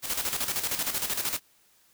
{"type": "noise with tremolo", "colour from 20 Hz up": "white", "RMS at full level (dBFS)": -28, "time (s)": [0.02, 1.4], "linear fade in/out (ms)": 50, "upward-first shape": "square", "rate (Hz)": 13, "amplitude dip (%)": 60, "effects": ["white hiss -63 dBFS RMS until 1.93 s"]}